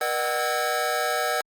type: tone cluster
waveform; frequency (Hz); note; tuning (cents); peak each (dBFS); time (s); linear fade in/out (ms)
square; 480.3 / 606 / 751 / 1306 / 1633; B4 / D#5 / F#5 / E6 / G#6; -48 / -46 / +26 / -17 / -30; -32 / -30 / -29 / -31 / -31; 0.01-1.41; 2
effects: Opus 32 kbps